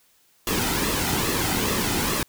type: noise with flanger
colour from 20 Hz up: pink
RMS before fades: -24 dBFS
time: 0.47-2.23 s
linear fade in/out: 2 ms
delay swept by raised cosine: 1.3 to 1.82 ms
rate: 2.4 Hz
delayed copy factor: -0.55
effects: white hiss -61 dBFS RMS until 2.28 s